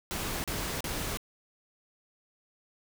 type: noise bursts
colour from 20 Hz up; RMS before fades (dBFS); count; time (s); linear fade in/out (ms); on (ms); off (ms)
pink; -34; 3; 0.11-1.172; 0; 330; 36
effects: none